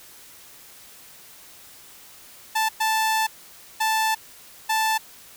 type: tone bursts at uneven times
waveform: sawtooth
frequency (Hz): 880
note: A5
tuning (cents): 0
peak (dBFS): -16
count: 4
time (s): 2.55-2.69 / 2.8-3.27 / 3.8-4.15 / 4.69-4.98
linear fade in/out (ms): 10
effects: white hiss -47 dBFS RMS until 5.36 s